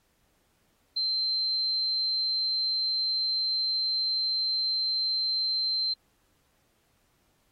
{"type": "tone", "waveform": "sine", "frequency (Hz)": 4117, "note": "C8", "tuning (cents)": -29, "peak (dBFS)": -25, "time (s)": [0.96, 5.94], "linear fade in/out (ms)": 10, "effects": ["pink hiss -70 dBFS RMS until 7.51 s", "AAC 48 kbps"]}